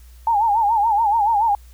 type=tone with vibrato; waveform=sine; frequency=866 Hz; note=A5; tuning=28 cents flat; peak=-14 dBFS; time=0.27-1.55 s; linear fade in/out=2 ms; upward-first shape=sine; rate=7 Hz; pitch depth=130 cents each way; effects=added 60 Hz sine -41 dBFS peak until 1.73 s + white hiss -55 dBFS RMS until 1.73 s